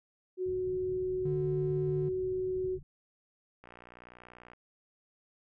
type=tone with pitch glide; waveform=sine; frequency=369 to 371.6 Hz; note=F#4 to F#4; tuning=-5 to +7 cents; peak=-30 dBFS; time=0.37-2.79 s; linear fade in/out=50 ms; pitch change=+12 cents; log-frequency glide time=0.71-1.73 s
type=low-pass noise; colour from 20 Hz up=white; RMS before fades=-48 dBFS; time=0.46-2.83 s; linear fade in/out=2 ms; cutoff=160 Hz; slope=48 dB/octave
type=tone; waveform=triangle; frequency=146.83 Hz; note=D3; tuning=in tune; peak=-30 dBFS; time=1.25-2.09 s; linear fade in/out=5 ms
type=click train; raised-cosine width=0.5 ms; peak=-36 dBFS; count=55; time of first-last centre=3.64-4.534 s; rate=60.4 Hz
effects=none